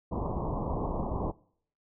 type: low-pass noise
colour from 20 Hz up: pink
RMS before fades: -32 dBFS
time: 0.11-1.32 s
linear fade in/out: 20 ms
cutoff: 1100 Hz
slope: 96 dB/octave
effects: noise-tail reverb RT60 0.6 s tail -23 dB re dry